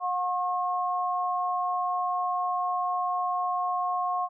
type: tone pair together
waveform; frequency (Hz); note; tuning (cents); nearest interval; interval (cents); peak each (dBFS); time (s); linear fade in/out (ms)
sine; 722.1 / 1082; F#5 / C#6; -42 / -42; perfect fifth; 700; -28; 0-4.29; 50
effects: none